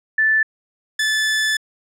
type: tone pair in turn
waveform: sine / sawtooth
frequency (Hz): 1756 / 1741.9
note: A6 / A6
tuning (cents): -4 / -18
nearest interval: unison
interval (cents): 14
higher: first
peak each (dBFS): -13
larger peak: neither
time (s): 0.18-0.43 / 0.99-1.57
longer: second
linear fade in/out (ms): 5
effects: low-pass 9000 Hz 12 dB/octave